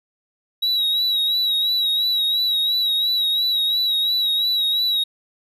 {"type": "tone with vibrato", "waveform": "triangle", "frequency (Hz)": 3859, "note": "B7", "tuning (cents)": -41, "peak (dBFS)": -16, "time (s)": [0.62, 5.04], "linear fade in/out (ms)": 10, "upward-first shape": "sine", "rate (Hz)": 2.9, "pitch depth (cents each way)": 48, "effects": []}